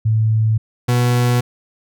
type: tone pair in turn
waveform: sine / 40% pulse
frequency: 110 / 122.26 Hz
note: A2 / B2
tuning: 0 / -17 cents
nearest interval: major second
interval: 183 cents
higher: second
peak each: -12 dBFS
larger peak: neither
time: 0.05-0.58 / 0.88-1.41 s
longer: neither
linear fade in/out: 10 ms
effects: none